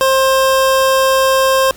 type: tone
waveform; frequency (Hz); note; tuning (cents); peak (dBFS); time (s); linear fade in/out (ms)
25% pulse; 530; C5; +22; -6; 0.01-1.71; 0
effects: added 50 Hz sine -41 dBFS peak until 1.76 s + pink hiss -40 dBFS RMS until 1.76 s